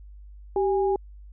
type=tone pair together; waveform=sine; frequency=388.2 / 819.7 Hz; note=G4 / G#5; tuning=-17 / -23 cents; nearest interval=octave + minor second; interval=1294 cents; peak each=-21 / -27 dBFS; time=0.56-0.96 s; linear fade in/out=2 ms; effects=added 50 Hz sine -42 dBFS peak until 1.32 s